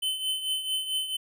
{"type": "tone with tremolo", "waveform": "square", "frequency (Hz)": 3051, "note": "G7", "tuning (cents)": -48, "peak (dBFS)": -25, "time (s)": [0.02, 1.17], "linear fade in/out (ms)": 10, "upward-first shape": "triangle", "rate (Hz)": 4.5, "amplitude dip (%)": 70, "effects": []}